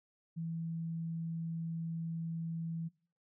sine tone, 164.81 Hz, E3, in tune, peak -36 dBFS, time 0.36-2.89 s, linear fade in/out 20 ms, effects noise-tail reverb RT60 0.5 s tail -23 dB re dry

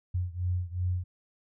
sine beating tone pair, 89 / 91.7 Hz, F2 / F#2, +33 / -15 cents, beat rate 2.7 Hz, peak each -30 / -32 dBFS, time 0.14-1.04 s, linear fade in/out 10 ms, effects none

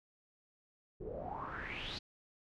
pink noise with low-pass filter sweep, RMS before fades -43 dBFS, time 1-1.99 s, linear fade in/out 10 ms, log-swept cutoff 370 to 4500 Hz, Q 6.3, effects none

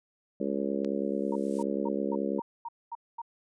harmonic tone, 69.3 Hz, C#2, in tune, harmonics 3 / 4 / 5 / 6 / 7 / 8, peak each -33 / -34 / -35 / -36 / -36 / -37 dBFS, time 0.4-2.4 s, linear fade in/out 5 ms
click, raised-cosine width 0.2 ms, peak -27 dBFS, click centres 0.847 s
violet noise with exponential growth, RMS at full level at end -42 dBFS, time 0.94-1.63 s, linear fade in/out 5 ms, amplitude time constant 150 ms
sine tone bursts, 932.3 Hz, A#5, in tune, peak -34 dBFS, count 8, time 1.32-3.218 s, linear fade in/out 5 ms, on 36 ms, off 230 ms
effects resampled to 22050 Hz

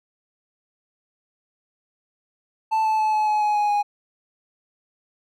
triangle tone with pitch steps, 880 / 871.9 / 863.9 / 855.9 / 848.1 / 840.3 / 832.5 / 824.9 Hz, A5 / A5 / A5 / A5 / G#5 / G#5 / G#5 / G#5, 0 / -16 / -32 / -48 / +36 / +20 / +4 / -12 cents, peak -16 dBFS, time 2.71-3.83 s, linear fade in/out 20 ms, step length 140 ms, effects none

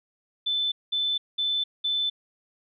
sine tone bursts, 3520 Hz, A7, in tune, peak -23 dBFS, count 4, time 0.46-2.1 s, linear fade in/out 10 ms, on 260 ms, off 200 ms, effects none

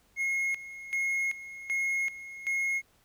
triangle tone with tremolo, 2159 Hz, C#7, 46 cents flat, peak -25 dBFS, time 0.16-2.82 s, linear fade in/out 50 ms, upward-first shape square, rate 1.3 Hz, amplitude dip 80%, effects pink hiss -66 dBFS RMS until 3.04 s

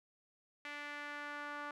sawtooth tone with band-pass filter sweep, 291.9 Hz, D4, 10 cents flat, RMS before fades -45 dBFS, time 0.65-1.71 s, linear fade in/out 2 ms, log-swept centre 2100 to 1300 Hz, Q 2.2, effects none

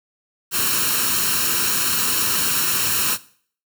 white noise with comb filter, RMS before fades -20 dBFS, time 0.51-3.18 s, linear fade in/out 50 ms, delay 0.72 ms, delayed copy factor +0.65, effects noise-tail reverb RT60 0.5 s tail -18 dB re dry + high-pass 100 Hz 12 dB/octave

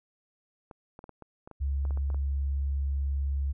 clicks, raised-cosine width 1 ms, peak -31 dBFS, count 12, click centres 0.712 / 0.991 / 1.041 / 1.093 / 1.223 / 1.475 / 1.513 / 1.852 / 1.908 / 1.974 / 2.102 / 2.145 s
sine tone, 69.3 Hz, C#2, in tune, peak -26 dBFS, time 1.6-3.53 s, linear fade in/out 20 ms
effects none

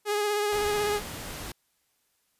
sawtooth tone with vibrato, 415.3 Hz, G#4, in tune, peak -21 dBFS, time 0.05-1.01 s, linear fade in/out 50 ms, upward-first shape triangle, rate 16 Hz, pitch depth 30 cents each way
pink noise, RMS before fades -38 dBFS, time 0.52-1.52 s, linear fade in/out 5 ms
effects white hiss -72 dBFS RMS until 2.39 s + resampled to 32000 Hz

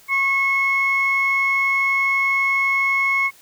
sine tone pair together, 1092 / 2184 Hz, C#6 / C#7, -26 / -26 cents, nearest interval octave, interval 1200 cents, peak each -22 / -16 dBFS, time 0.08-3.31 s, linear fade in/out 50 ms, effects tanh soft clip ceiling -10 dBFS + white hiss -50 dBFS RMS until 3.41 s

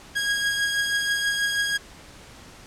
sawtooth beating tone pair, 1641 / 1647.2 Hz, G#6 / G#6, -21 / -15 cents, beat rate 6.2 Hz, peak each -19 / -27 dBFS, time 0.15-1.78 s, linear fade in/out 20 ms, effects pink hiss -46 dBFS RMS until 2.66 s + low-pass 9000 Hz 12 dB/octave

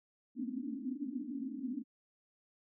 pink band-pass noise, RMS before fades -40 dBFS, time 0.35-1.84 s, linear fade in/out 50 ms, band 230 to 290 Hz, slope 96 dB/octave, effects none

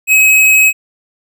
square tone, 2552 Hz, D#7, 43 cents sharp, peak -6 dBFS, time 0.07-0.73 s, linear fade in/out 50 ms, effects none

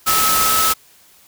sine tone in noise, 1295 Hz, E6, 31 cents flat, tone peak -17 dBFS, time 0.06-0.74 s, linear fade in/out 20 ms, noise white, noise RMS -17 dBFS, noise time 0.06-0.74 s, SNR -3 dB, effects white hiss -50 dBFS RMS until 1.27 s

